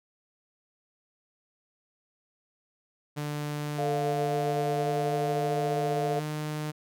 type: tone with pitch glide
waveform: sawtooth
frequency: 148 to 151.9 Hz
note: D3 to D#3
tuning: +14 to -41 cents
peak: -27 dBFS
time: 3.16-6.72 s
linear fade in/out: 20 ms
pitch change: +45 cents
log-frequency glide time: 3.6-5.62 s
type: chord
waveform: sine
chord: D minor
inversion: second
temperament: just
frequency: 440.5 / 587.3 / 704.8 Hz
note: A4 / D5 / F5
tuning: +2 / 0 / +16 cents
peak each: -30 / -36 / -30 dBFS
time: 3.78-6.2 s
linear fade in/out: 10 ms
effects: none